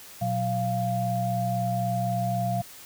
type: tone cluster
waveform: sine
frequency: 119.9 / 183.8 / 694 Hz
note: A#2 / F#3 / F5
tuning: +49 / -11 / -11 cents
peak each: -28 / -31 / -27 dBFS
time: 0.21-2.62 s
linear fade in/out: 10 ms
effects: white hiss -46 dBFS RMS until 2.85 s